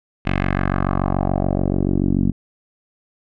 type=tone with low-pass filter sweep; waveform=10% pulse; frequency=46.96 Hz; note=F#1; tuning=26 cents sharp; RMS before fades=-19 dBFS; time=0.25-2.32 s; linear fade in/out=20 ms; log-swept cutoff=2600 to 230 Hz; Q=2.2; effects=none